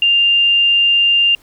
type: tone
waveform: sine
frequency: 2796 Hz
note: F7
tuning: 1 cent sharp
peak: -9 dBFS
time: 0.02-1.35 s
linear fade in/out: 2 ms
effects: pink hiss -50 dBFS RMS until 1.42 s